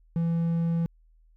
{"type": "tone", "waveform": "triangle", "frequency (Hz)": 167.2, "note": "E3", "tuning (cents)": 25, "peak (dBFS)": -21, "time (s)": [0.16, 0.86], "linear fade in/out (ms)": 0, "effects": ["added 40 Hz sine -56 dBFS peak until 1.36 s"]}